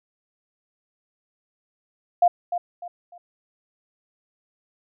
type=tone with echo; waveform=sine; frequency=702 Hz; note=F5; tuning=9 cents sharp; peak=-12 dBFS; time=2.22-2.28 s; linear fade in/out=5 ms; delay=300 ms; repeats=3; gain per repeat=-10 dB; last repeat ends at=3.18 s; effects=none